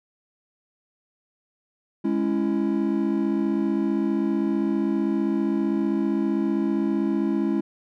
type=chord; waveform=triangle; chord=C# minor; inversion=second; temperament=just; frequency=207.9 / 277.2 / 332.6 Hz; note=G#3 / C#4 / E4; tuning=+2 / 0 / +16 cents; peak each=-23 / -24 / -23 dBFS; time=2.04-7.61 s; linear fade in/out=10 ms; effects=none